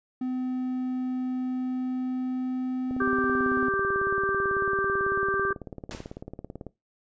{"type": "tone with pitch glide", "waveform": "triangle", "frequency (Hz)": [254.8, 256.4], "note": ["C4", "C4"], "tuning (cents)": [-46, -35], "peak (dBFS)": -25, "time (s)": [0.21, 3.69], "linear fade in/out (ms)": 5, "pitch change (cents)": 11, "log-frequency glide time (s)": [1.39, 3.51]}
{"type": "click train", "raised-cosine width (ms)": 2, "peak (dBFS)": -24, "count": 69, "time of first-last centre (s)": [2.91, 6.667], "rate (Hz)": 18.1}
{"type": "harmonic tone", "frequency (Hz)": 392, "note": "G4", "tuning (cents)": 0, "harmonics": [1, 3, 4], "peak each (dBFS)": [-28, -28, -28], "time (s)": [3, 5.53], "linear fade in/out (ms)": 5}
{"type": "noise with exponential decay", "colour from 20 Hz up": "pink", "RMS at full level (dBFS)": -36, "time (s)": [5.91, 6.22], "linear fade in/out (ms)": 0, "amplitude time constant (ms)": 66}
{"effects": ["noise-tail reverb RT60 0.2 s tail -20 dB re dry", "resampled to 16000 Hz"]}